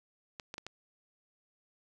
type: clicks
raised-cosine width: 0.2 ms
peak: -24 dBFS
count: 4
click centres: 0.398 / 0.541 / 0.581 / 0.666 s
effects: none